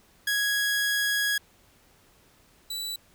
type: tone pair in turn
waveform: sawtooth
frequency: 1661.2 / 3951 Hz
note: G#6 / B7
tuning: 0 / 0 cents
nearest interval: octave + minor third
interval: 1500 cents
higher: second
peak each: -20 / -28 dBFS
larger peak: first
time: 0.27-1.38 / 2.7-2.96 s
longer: first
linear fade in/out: 5 ms
effects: pink hiss -60 dBFS RMS until 3.14 s